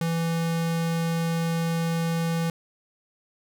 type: tone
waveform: square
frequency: 166 Hz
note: E3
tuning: 12 cents sharp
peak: -24 dBFS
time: 0.01-2.5 s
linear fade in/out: 2 ms
effects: none